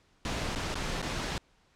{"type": "noise with dropouts", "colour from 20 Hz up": "pink", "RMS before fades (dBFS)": -33, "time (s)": [0.25, 1.38], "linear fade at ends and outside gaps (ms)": 1, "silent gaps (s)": [[0.551, 0.558], [0.744, 0.754], [1.018, 1.026]], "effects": ["pink hiss -66 dBFS RMS until 1.75 s", "low-pass 6000 Hz 12 dB/octave"]}